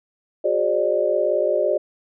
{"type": "tone cluster", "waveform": "sine", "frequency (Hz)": [365, 410.5, 543, 601], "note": ["F#4", "G#4", "C#5", "D5"], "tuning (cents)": [-24, -20, -36, 40], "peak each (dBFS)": [-25, -25, -23, -20], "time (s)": [0.44, 1.78], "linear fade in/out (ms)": 10, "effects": []}